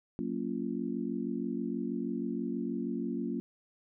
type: chord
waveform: sine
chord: Gb major seventh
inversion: none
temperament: just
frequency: 185 / 231.2 / 277.5 / 346.9 Hz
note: Gb3 / Bb3 / Db4 / F4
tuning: 0 / -14 / +2 / -12 cents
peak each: -39 / -35 / -37 / -39 dBFS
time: 0.19-3.4 s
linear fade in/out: 0 ms
effects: none